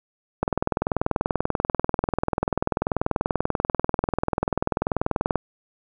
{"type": "click train", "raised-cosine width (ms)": 1, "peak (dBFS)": -7, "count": 102, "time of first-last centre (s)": [0.43, 5.357], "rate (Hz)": 20.5, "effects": []}